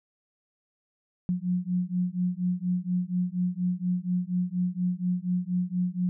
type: beating tone pair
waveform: sine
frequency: 177.8 / 182 Hz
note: F3 / F#3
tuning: +31 / -28 cents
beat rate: 4.2 Hz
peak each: -28 dBFS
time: 1.29-6.09 s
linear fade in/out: 0 ms
effects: none